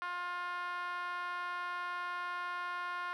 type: tone with band-pass filter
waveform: 5% pulse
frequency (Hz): 354.1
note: F4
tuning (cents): +24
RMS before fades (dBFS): -39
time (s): 0.02-3.13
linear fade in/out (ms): 0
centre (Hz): 1200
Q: 5.3
effects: none